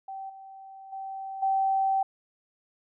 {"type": "tone with level steps", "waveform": "sine", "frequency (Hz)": 774, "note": "G5", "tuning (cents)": -22, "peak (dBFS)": [-35, -43, -34, -22], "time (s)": [0.08, 2.03], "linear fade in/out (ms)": 5, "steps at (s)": [0.29, 0.92, 1.42], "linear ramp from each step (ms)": 10, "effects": []}